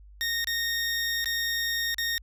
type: tone with dropouts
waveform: 20% pulse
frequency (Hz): 1850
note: A#6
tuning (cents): -14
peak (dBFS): -21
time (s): 0.21-2.18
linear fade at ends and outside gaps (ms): 0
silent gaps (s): 0.444-0.472 / 1.244-1.258 / 1.944-1.983
effects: added 50 Hz sine -47 dBFS peak until 2.22 s